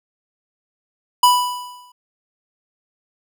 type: tone with exponential decay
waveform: square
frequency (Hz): 987.8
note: B5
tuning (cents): 0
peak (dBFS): -8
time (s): 1.23-1.92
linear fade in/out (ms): 5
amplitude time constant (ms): 150
effects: none